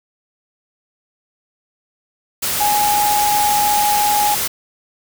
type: tone in noise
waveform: sine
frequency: 830.6 Hz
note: G#5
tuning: in tune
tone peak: -14 dBFS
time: 2.6-4.35 s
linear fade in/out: 10 ms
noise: white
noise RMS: -20 dBFS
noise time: 2.42-4.48 s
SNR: +3 dB
effects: none